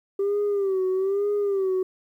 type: tone with vibrato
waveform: sine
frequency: 392 Hz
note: G4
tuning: in tune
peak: -19 dBFS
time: 0.19-1.83 s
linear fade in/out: 5 ms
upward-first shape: sine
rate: 1.1 Hz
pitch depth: 87 cents each way
effects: tanh soft clip ceiling -19 dBFS + 10-bit